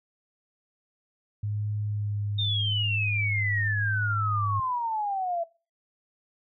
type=tone with vibrato; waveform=sine; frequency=103.83 Hz; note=G#2; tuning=in tune; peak=-27 dBFS; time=1.43-4.6 s; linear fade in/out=5 ms; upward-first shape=sine; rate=0.87 Hz; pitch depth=18 cents each way
type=exponential sweep; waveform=sine; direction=down; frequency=3687 to 664 Hz; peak=-26 dBFS; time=2.38-5.44 s; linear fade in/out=10 ms
effects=noise-tail reverb RT60 0.3 s tail -19 dB re dry